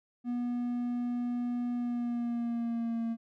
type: tone with pitch glide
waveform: triangle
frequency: 242.7 to 229.3 Hz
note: B3 to A#3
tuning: -30 to -28 cents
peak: -28 dBFS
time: 0.24-3.17 s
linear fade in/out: 50 ms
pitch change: -98 cents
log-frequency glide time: 1.74-3.06 s
effects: none